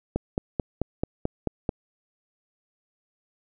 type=click train; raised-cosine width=2 ms; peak=-11 dBFS; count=8; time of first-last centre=0.16-1.692 s; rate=4.57 Hz; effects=none